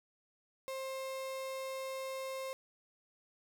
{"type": "tone", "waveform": "35% pulse", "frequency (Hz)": 530, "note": "C5", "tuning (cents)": 22, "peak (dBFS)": -37, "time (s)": [0.68, 2.53], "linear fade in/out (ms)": 0, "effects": []}